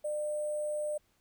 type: tone with sample-and-hold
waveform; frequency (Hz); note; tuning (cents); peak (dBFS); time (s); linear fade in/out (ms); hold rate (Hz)
sine; 600; D5; +37; -31; 0.04-0.98; 10; 8820
effects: pink hiss -72 dBFS RMS until 1.2 s